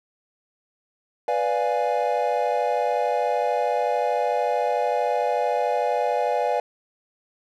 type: chord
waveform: triangle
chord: B diminished seventh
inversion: none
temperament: equal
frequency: 493.9 / 587.3 / 698.5 / 830.6 Hz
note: B4 / D5 / F5 / Ab5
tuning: 0 / 0 / 0 / 0 cents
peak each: -24 dBFS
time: 1.28-6.6 s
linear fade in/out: 2 ms
effects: none